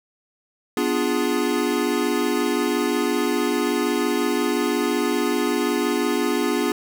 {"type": "chord", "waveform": "square", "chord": "B diminished seventh", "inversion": "none", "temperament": "equal with one note detuned", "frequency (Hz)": [248.2, 293.7, 349.2, 415.3], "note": ["B3", "D4", "F4", "Ab4"], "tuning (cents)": [9, 0, 0, 0], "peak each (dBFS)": -26, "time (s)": [0.77, 6.72], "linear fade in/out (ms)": 2, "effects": []}